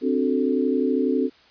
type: chord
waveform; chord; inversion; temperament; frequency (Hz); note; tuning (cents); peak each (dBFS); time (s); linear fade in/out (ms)
sine; D dominant seventh; third; equal; 261.6 / 293.7 / 370 / 440; C4 / D4 / F#4 / A4; 0 / 0 / 0 / 0; -22 / -26 / -26 / -25; 0.01-1.3; 50
effects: white hiss -54 dBFS RMS until 1.5 s + resampled to 11025 Hz